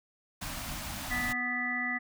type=band-stop noise; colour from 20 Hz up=pink; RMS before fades=-38 dBFS; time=0.41-1.33 s; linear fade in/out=10 ms; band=300 to 600 Hz; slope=48 dB/octave
type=harmonic tone; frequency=246.9 Hz; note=B3; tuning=in tune; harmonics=1 / 3 / 5 / 7 / 8; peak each=-38 / -41 / -41 / -40 / -31 dBFS; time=1.1-1.99 s; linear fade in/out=20 ms
effects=none

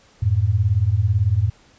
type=beating tone pair; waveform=sine; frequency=89.8 / 107.8 Hz; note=F2 / A2; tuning=+49 / -35 cents; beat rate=18 Hz; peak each=-19 / -17 dBFS; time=0.22-1.5 s; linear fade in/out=10 ms; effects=pink hiss -53 dBFS RMS until 1.78 s + resampled to 16000 Hz

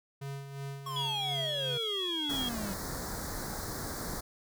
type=tone with tremolo; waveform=square; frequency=138.59 Hz; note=C#3; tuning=in tune; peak=-37 dBFS; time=0.21-1.78 s; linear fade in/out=10 ms; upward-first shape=sine; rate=2.8 Hz; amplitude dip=55%
type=exponential sweep; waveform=square; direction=down; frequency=1108.7 to 189.9 Hz; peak=-37 dBFS; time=0.86-2.74 s; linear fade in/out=5 ms
type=tone with vibrato; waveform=sine; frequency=3303 Hz; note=G#7; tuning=10 cents flat; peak=-32 dBFS; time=0.96-2.49 s; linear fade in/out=5 ms; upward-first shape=square; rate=3.9 Hz; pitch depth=17 cents each way
type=band-stop noise; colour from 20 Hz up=pink; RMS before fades=-38 dBFS; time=2.29-4.21 s; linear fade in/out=10 ms; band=1900 to 4100 Hz; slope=48 dB/octave
effects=none

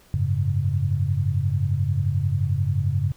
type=chord; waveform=sine; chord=F# suspended second; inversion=none; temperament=equal; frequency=92.5 / 103.83 / 138.59 Hz; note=F#2 / G#2 / C#3; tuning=0 / 0 / 0 cents; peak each=-24 dBFS; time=0.14-3.12 s; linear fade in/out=0 ms; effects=pink hiss -55 dBFS RMS until 3.16 s

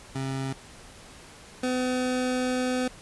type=tone pair in turn; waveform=25% pulse; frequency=134.1 / 253.1 Hz; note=C3 / B3; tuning=+43 / +43 cents; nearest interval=major seventh; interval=1100 cents; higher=second; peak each=-25 / -21 dBFS; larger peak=second; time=0.15-0.53 / 1.63-2.88 s; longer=second; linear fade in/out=5 ms; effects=pink hiss -48 dBFS RMS until 3.01 s + resampled to 24000 Hz

